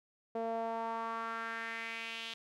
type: tone with band-pass filter sweep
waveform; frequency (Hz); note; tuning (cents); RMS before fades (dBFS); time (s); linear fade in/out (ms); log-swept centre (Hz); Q
sawtooth; 227.4; A#3; -43; -39; 0.35-2.34; 5; 570 to 3300; 3.2
effects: none